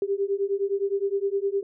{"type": "beating tone pair", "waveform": "sine", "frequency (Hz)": [392, 401.7], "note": ["G4", "G4"], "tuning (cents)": [0, 42], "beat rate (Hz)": 9.7, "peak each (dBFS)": -26, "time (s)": [0.02, 1.63], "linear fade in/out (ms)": 2, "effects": []}